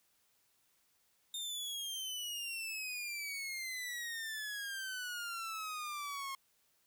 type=exponential sweep; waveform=sawtooth; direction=down; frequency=3655 to 1075 Hz; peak=-36 dBFS; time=1.34-6.35 s; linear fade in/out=2 ms; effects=white hiss -74 dBFS RMS until 6.86 s